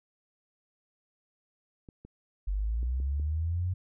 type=clicks; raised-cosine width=3 ms; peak=-34 dBFS; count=5; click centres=1.888 / 2.05 / 2.83 / 3.001 / 3.198 s
type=linear sweep; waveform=sine; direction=up; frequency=46.25 to 93 Hz; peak=-27 dBFS; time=2.47-3.74 s; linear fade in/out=10 ms
effects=none